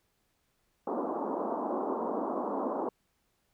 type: band-pass noise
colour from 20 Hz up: pink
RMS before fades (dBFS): -33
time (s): 0.87-2.89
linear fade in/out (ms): 5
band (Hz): 230 to 1100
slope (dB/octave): 48
effects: pink hiss -75 dBFS RMS until 3.53 s